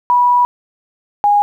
sine tone pair in turn, 977 / 821.6 Hz, B5 / G#5, -19 / -19 cents, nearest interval minor third, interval 300 cents, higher first, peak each -8 dBFS, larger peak neither, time 0.1-0.45 / 1.24-1.42 s, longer first, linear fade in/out 0 ms, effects 8-bit

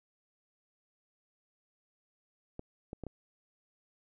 clicks, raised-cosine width 2 ms, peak -27 dBFS, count 4, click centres 2.594 / 2.931 / 3.037 / 3.067 s, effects none

